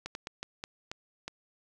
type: slowing click train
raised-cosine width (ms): 0.2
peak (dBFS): -20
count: 7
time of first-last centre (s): 0.06-1.28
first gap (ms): 91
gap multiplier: 1.32
effects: none